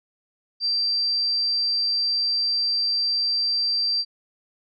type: tone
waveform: sine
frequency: 4699 Hz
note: D8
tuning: in tune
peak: -20 dBFS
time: 0.6-4.05 s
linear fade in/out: 50 ms
effects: none